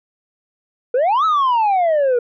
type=exponential two-way sweep; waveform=sine; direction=up then down; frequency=470 to 1318.5 to 470 Hz; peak=-10 dBFS; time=0.94-2.19 s; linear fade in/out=5 ms; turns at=1.25 s; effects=tanh soft clip ceiling -12 dBFS